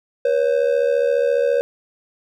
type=ring-modulated tone; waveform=triangle; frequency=519 Hz; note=C5; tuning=14 cents flat; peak=-10 dBFS; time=0.25-1.61 s; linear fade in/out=0 ms; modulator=37.3 Hz; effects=none